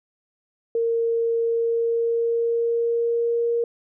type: tone with pitch glide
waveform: sine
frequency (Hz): 461.3 to 468.8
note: A#4 to A#4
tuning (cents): -18 to +10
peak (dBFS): -19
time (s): 0.75-3.64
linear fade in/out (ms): 2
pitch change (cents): +28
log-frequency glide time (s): 1.41-3.5
effects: none